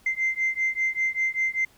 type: beating tone pair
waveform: sine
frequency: 2079 / 2084.1 Hz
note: C7 / C7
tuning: -12 / -7 cents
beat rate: 5.1 Hz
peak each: -25 dBFS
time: 0.06-1.65 s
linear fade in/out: 5 ms
effects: tanh soft clip ceiling -17 dBFS + pink hiss -58 dBFS RMS until 1.77 s